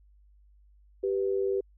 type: tone pair together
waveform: sine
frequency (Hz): 390 / 491.4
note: G4 / B4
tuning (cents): -9 / -9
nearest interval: major third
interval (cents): 400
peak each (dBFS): -26 / -32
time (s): 1.03-1.61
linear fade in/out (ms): 10
effects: added 50 Hz sine -56 dBFS peak until 1.77 s